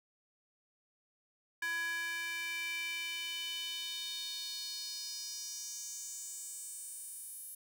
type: tone with high-pass filter sweep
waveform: square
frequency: 334.3 Hz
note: E4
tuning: 24 cents sharp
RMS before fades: -41 dBFS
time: 1.62-7.55 s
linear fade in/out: 5 ms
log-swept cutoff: 1600 to 11000 Hz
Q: 4
effects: none